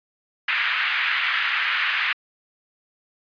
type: band-pass noise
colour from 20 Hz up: pink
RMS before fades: -23 dBFS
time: 0.48-2.13 s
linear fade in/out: 5 ms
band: 1500 to 2800 Hz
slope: 24 dB/octave
effects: resampled to 11025 Hz